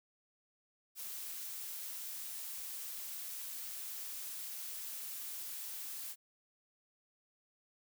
blue noise, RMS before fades -44 dBFS, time 0.95-6.16 s, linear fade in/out 50 ms, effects none

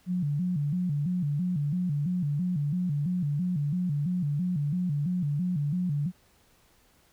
sine tone with vibrato, 161.7 Hz, E3, 33 cents flat, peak -25 dBFS, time 0.06-6.12 s, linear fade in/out 50 ms, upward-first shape square, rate 3 Hz, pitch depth 190 cents each way, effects pink hiss -63 dBFS RMS until 7.12 s

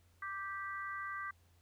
harmonic tone, 392 Hz, G4, in tune, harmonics 3 / 4 / 5, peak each -42 / -44 / -46 dBFS, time 0.22-1.31 s, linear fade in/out 5 ms, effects added 86 Hz sine -66 dBFS peak until 1.61 s + pink hiss -73 dBFS RMS until 1.61 s

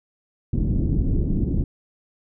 pink low-pass noise, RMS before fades -21 dBFS, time 0.53-1.64 s, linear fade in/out 5 ms, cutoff 300 Hz, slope 24 dB/octave, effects none

